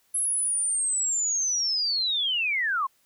sine linear sweep, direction down, 10970 to 1018 Hz, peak -23 dBFS, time 0.14-2.87 s, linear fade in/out 10 ms, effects white hiss -66 dBFS RMS until 3.05 s

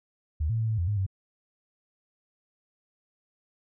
sine tone with pitch steps, 76.5 / 112.8 / 111.7 / 110.1 / 86.1 / 103.9 / 95.9 Hz, D#2 / A2 / A2 / A2 / F2 / G#2 / G2, -29 / +44 / +27 / +2 / -24 / +1 / -37 cents, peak -24 dBFS, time 0.4-1.065 s, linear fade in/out 10 ms, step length 95 ms, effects none

